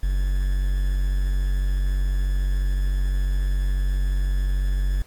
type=tone with quantisation; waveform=triangle; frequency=47 Hz; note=F#1; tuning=28 cents sharp; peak=-17 dBFS; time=0.03-5.02 s; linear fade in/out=0 ms; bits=7; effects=pink hiss -55 dBFS RMS until 5.06 s + AAC 64 kbps